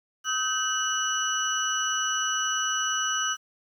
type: tone cluster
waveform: sine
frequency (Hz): 1273 / 1544 / 2947 / 5910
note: D#6 / G6 / F#7 / F#8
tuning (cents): +39 / -27 / -8 / -3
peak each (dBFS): -30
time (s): 0.24-3.37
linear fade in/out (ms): 50
effects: 9-bit